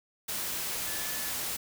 sine tone in noise, 1733 Hz, A6, 27 cents flat, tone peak -44 dBFS, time 0.86-1.31 s, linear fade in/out 10 ms, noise white, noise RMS -34 dBFS, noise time 0.28-1.57 s, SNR -13 dB, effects none

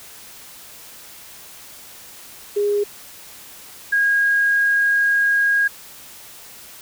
sine tone pair in turn, 410.4 / 1634.5 Hz, G#4 / G#6, -21 / -28 cents, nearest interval 2 octaves, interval 2393 cents, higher second, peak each -16 / -14 dBFS, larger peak second, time 2.56-2.84 / 3.92-5.68 s, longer second, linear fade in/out 10 ms, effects white hiss -41 dBFS RMS until 6.81 s

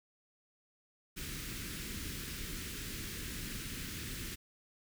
pink band-stop noise, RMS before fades -42 dBFS, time 1.16-4.36 s, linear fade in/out 20 ms, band 370 to 1500 Hz, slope 24 dB/octave, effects none

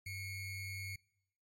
square ring-modulated tone, 1135 Hz, C#6, 41 cents sharp, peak -39 dBFS, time 0.06-0.96 s, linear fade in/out 5 ms, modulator 1040 Hz, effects noise-tail reverb RT60 0.8 s tail -25 dB re dry + MP3 64 kbps

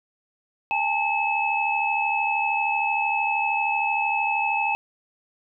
sine tone cluster, 815 / 888 / 2592 Hz, G#5 / A5 / E7, -33 / +16 / -30 cents, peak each -26 / -26 / -24 dBFS, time 0.71-4.75 s, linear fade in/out 0 ms, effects none

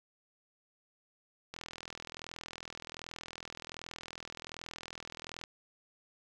click train, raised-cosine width 0.2 ms, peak -25 dBFS, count 162, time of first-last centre 1.54-5.438 s, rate 41.3 Hz, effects none

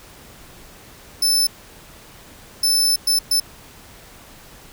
sawtooth tone bursts at uneven times, 5274 Hz, E8, in tune, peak -12 dBFS, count 4, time 1.22-1.47 / 2.63-2.96 / 3.07-3.19 / 3.31-3.4 s, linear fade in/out 5 ms, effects pink hiss -44 dBFS RMS until 4.72 s

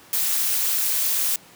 blue noise with amplitude modulation, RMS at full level -19 dBFS, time 0.13-1.36 s, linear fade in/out 2 ms, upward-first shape sine, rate 226 Hz, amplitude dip 70%, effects pink hiss -48 dBFS RMS until 1.55 s + high-pass 150 Hz 12 dB/octave

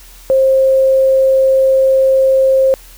sine tone, 531 Hz, C5, 25 cents sharp, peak -7 dBFS, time 0.3-2.74 s, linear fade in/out 0 ms, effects added 41 Hz sine -38 dBFS peak until 2.97 s + white hiss -41 dBFS RMS until 2.97 s

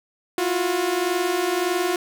sawtooth tone pair together, 339.2 / 360.9 Hz, E4 / F#4, +50 / -43 cents, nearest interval minor second, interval 107 cents, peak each -22 / -18 dBFS, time 0.38-1.96 s, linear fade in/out 2 ms, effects none

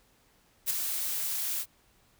blue noise with ADSR envelope, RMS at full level -26 dBFS, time 0.66-1.66 s, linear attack 38 ms, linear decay 15 ms, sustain -6 dB, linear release 61 ms, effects pink hiss -65 dBFS RMS until 2.19 s

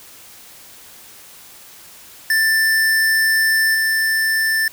square tone with level steps, 1773 Hz, A6, 13 cents sharp, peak -14 / -16 dBFS, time 2.3-4.68 s, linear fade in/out 2 ms, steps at 3.74 s, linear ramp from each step 10 ms, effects white hiss -42 dBFS RMS until 4.72 s

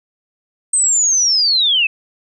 sine linear sweep, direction down, 8372 to 2532 Hz, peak -11 dBFS, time 0.73-1.87 s, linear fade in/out 5 ms, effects none

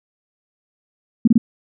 sine tone bursts, 228.9 Hz, A#3, 31 cents flat, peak -8 dBFS, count 3, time 1.25-1.38 s, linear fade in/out 5 ms, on 26 ms, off 26 ms, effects none

